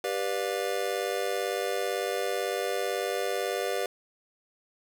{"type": "chord", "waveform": "square", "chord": "G dominant seventh", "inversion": "none", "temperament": "just", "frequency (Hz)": [392, 490, 588, 705.6], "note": ["G4", "B4", "D5", "F5"], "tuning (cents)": [0, -14, 2, 18], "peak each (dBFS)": [-34, -33, -35, -36], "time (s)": [0.04, 3.86], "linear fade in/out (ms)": 2, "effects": []}